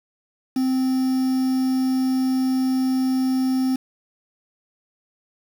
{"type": "tone with quantisation", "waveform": "triangle", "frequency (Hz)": 260, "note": "C4", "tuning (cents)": -11, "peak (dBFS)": -16, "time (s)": [0.56, 3.76], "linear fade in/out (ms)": 5, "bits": 6, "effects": []}